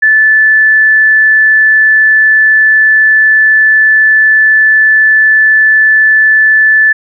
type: tone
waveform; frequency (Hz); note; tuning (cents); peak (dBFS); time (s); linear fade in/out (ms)
sine; 1746; A6; -14; -3; 0.02-6.93; 10
effects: none